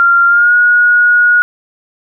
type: tone with pitch glide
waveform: sine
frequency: 1387 to 1448.4 Hz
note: F6 to F#6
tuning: -12 to -37 cents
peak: -5 dBFS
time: 0-1.42 s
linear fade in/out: 0 ms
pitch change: +75 cents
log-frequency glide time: 0.27-0.54 s
effects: none

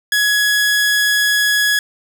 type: tone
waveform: sawtooth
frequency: 1679 Hz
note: G#6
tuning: 18 cents sharp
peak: -9 dBFS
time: 0.12-1.79 s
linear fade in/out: 2 ms
effects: none

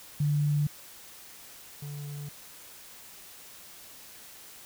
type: tone pair in turn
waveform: sine / triangle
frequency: 146.83 / 145.06 Hz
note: D3 / D3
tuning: 0 / -21 cents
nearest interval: unison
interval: 21 cents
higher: first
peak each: -23 / -34 dBFS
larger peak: first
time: 0.2-0.67 / 1.82-2.29 s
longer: neither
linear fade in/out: 5 ms
effects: white hiss -49 dBFS RMS until 4.65 s

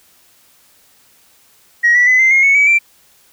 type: tone with pitch steps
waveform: sine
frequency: 1896 / 1954.9 / 2016 / 2078 / 2143 / 2210 / 2278 / 2349 Hz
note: A#6 / B6 / B6 / C7 / C7 / C#7 / C#7 / D7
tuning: +29 / -18 / +35 / -12 / +41 / -6 / +47 / 0 cents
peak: -6 dBFS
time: 1.83-2.79 s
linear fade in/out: 20 ms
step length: 120 ms
effects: tanh soft clip ceiling -4 dBFS + white hiss -51 dBFS RMS until 3.32 s

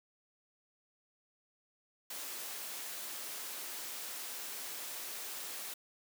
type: high-pass noise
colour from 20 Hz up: white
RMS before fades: -43 dBFS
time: 2.1-5.74 s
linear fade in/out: 5 ms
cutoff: 290 Hz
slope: 12 dB/octave
effects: none

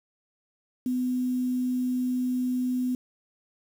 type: tone with quantisation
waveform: sine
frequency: 251.5 Hz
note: B3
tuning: 32 cents sharp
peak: -24 dBFS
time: 0.86-2.95 s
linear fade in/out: 2 ms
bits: 8
effects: none

